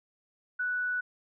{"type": "tone", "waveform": "sine", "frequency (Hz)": 1480, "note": "F#6", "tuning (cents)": 0, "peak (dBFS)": -28, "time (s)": [0.59, 1.01], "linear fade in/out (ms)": 10, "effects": []}